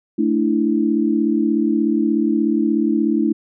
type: chord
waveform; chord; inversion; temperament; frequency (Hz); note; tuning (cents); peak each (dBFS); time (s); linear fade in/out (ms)
sine; A suspended fourth; none; just; 220 / 293.3 / 330; A3 / D4 / E4; 0 / -2 / +2; -19; 0.18-3.33; 10
effects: none